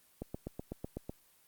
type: click train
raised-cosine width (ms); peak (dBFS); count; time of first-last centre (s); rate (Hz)
2; -25; 8; 0.22-1.095; 8
effects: white hiss -66 dBFS RMS until 1.47 s + Opus 24 kbps